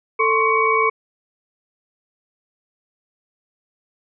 sine tone cluster, 444.4 / 1056 / 1116 / 2256 Hz, A4 / C6 / C#6 / C#7, +17 / +16 / +11 / +30 cents, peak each -20 dBFS, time 0.19-0.9 s, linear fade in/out 10 ms, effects none

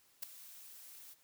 blue noise with ADSR envelope, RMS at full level -37 dBFS, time 0.22-1.15 s, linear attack 12 ms, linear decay 6 ms, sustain -17 dB, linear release 27 ms, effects white hiss -69 dBFS RMS until 1.23 s

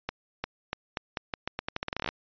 accelerating click train, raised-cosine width 0.3 ms, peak -14 dBFS, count 20, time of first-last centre 0.09-2.089 s, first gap 350 ms, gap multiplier 0.83, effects resampled to 11025 Hz

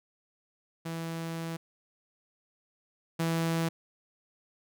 sawtooth tone pair in turn, 164.81 / 164.81 Hz, E3 / E3, 0 / 0 cents, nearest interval unison, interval 0 cents, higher neither, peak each -30 / -23 dBFS, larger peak second, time 0.85-1.57 / 3.19-3.69 s, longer first, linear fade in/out 10 ms, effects none

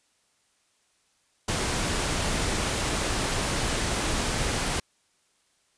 pink noise, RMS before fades -27 dBFS, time 1.48-4.8 s, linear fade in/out 5 ms, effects white hiss -68 dBFS RMS until 5.77 s + resampled to 22050 Hz

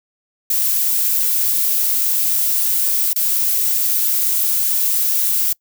violet noise with dropouts, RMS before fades -17 dBFS, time 0.5-5.53 s, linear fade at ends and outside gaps 5 ms, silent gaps 3.132-3.159 s, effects noise-tail reverb RT60 0.1 s tail -25 dB re dry

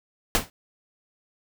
pink noise with exponential decay, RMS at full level -17 dBFS, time 0.35-0.5 s, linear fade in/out 0 ms, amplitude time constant 31 ms, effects none

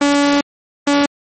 sawtooth tone pair in turn, 285.7 / 285.7 Hz, D4 / D4, -48 / -48 cents, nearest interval unison, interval 0 cents, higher neither, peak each -7 dBFS, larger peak neither, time 0.01-0.41 / 0.87-1.06 s, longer first, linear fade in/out 5 ms, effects MP3 32 kbps

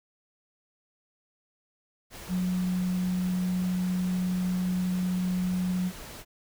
sine tone in noise, 182.2 Hz, F#3, 26 cents flat, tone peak -25 dBFS, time 2.28-5.92 s, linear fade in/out 50 ms, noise pink, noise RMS -43 dBFS, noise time 2.1-6.25 s, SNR +15 dB, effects none

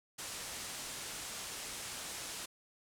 white low-pass noise, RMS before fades -44 dBFS, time 0.18-2.46 s, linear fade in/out 10 ms, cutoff 10000 Hz, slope 24 dB/octave, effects none

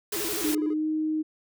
triangle tone with vibrato, 372.8 Hz, F#4, 13 cents sharp, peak -30 dBFS, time 0.12-0.74 s, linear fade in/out 10 ms, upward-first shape square, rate 12 Hz, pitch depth 200 cents each way
white noise, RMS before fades -31 dBFS, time 0.12-0.55 s, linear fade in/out 5 ms
sine tone with pitch glide, 304.4 to 311.3 Hz, D#4 to D#4, -38 to +1 cents, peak -24 dBFS, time 0.43-1.23 s, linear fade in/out 20 ms, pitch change +39 cents, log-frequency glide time 0.65-0.87 s
effects none

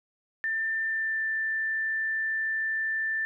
sine tone with pitch glide, 1788 to 1773.6 Hz, A6 to A6, +27 to +13 cents, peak -26 dBFS, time 0.44-3.25 s, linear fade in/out 0 ms, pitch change -14 cents, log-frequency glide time 0.84-1.23 s, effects none

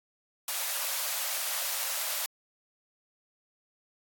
white high-pass noise, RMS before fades -32 dBFS, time 0.48-2.26 s, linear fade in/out 2 ms, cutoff 520 Hz, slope 96 dB/octave, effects AAC 64 kbps

